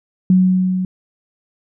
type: tone with level ramp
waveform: sine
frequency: 185 Hz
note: F#3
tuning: in tune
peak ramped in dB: -7 to -17 dBFS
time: 0.3-0.85 s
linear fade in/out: 2 ms
effects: none